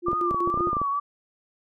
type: tone with tremolo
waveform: sine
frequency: 349.2 Hz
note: F4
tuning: in tune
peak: -25 dBFS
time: 0.02-0.73 s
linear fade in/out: 50 ms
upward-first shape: square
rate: 5.2 Hz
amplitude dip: 75%
type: tone with vibrato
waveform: sine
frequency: 1174.7 Hz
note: D6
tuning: in tune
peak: -23 dBFS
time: 0.06-1 s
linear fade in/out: 10 ms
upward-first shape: triangle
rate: 2.1 Hz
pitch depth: 100 cents each way
type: clicks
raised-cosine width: 2 ms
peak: -18 dBFS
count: 12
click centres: 0.084 / 0.131 / 0.312 / 0.345 / 0.475 / 0.542 / 0.575 / 0.607 / 0.672 / 0.731 / 0.768 / 0.816 s
effects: none